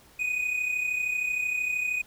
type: tone pair together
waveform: triangle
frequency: 2456 / 2489 Hz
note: D#7 / D#7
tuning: -23 / 0 cents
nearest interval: unison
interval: 23 cents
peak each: -32 / -25 dBFS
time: 0.19-2.02 s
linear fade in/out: 10 ms
effects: pink hiss -56 dBFS RMS until 2.06 s